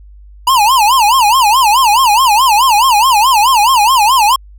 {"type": "tone with vibrato", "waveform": "square", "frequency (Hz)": 938, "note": "A#5", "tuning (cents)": 11, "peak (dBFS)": -7, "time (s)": [0.47, 4.36], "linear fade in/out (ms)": 5, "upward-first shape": "sine", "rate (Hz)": 4.7, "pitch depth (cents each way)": 240, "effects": ["added 50 Hz sine -34 dBFS peak until 4.58 s"]}